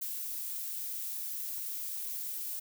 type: noise with ADSR envelope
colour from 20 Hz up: violet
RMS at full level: -36 dBFS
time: 0.01-2.6 s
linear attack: 10 ms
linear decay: 68 ms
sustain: -2 dB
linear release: 11 ms
effects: none